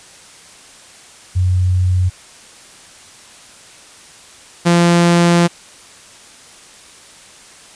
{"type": "tone pair in turn", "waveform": ["sine", "sawtooth"], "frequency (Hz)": [91.4, 172.1], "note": ["F#2", "F3"], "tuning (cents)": [-21, -25], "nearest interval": "major seventh", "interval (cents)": 1096, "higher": "second", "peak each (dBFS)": [-11, -5], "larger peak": "second", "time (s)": [[1.35, 2.1], [4.65, 5.48]], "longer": "second", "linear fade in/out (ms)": 20, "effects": ["white hiss -41 dBFS RMS until 7.75 s", "resampled to 22050 Hz"]}